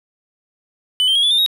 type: tone with pitch steps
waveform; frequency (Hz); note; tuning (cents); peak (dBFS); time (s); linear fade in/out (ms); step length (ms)
triangle; 3000 / 3142 / 3290 / 3446 / 3609 / 3780; F#7 / G7 / G#7 / A7 / A7 / A#7; +23 / +3 / -17 / -37 / +43 / +23; -11; 1-1.462; 0; 77
effects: none